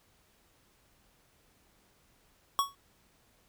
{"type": "tone with exponential decay", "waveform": "square", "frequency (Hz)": 1115, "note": "C#6", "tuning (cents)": 10, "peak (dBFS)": -22, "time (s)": [2.59, 2.75], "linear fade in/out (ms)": 0, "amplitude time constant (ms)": 33, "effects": ["pink hiss -67 dBFS RMS until 3.48 s"]}